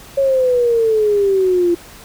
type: exponential sweep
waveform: sine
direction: down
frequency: 554.4 to 341.2 Hz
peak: -11 dBFS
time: 0.17-1.75 s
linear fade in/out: 10 ms
effects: pink hiss -39 dBFS RMS until 2.04 s